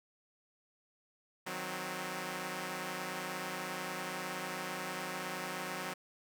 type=chord; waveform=5% pulse; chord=C diminished; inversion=first; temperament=equal with one note detuned; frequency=155.56 / 184.46 / 261.6 Hz; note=Eb3 / Gb3 / C4; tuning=0 / -5 / 0 cents; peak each=-34 / -29 / -32 dBFS; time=1.46-5.94 s; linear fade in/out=10 ms; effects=none